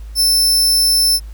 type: tone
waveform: sawtooth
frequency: 5300 Hz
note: E8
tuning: 9 cents sharp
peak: -8 dBFS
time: 0.15-1.2 s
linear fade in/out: 50 ms
effects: added 53 Hz sine -28 dBFS peak until 1.33 s + pink hiss -50 dBFS RMS until 1.33 s